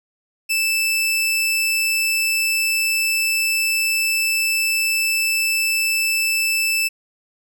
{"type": "tone", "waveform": "sawtooth", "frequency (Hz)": 2639, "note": "E7", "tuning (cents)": 1, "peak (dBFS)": -14, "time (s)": [0.49, 6.89], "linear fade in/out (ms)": 20, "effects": []}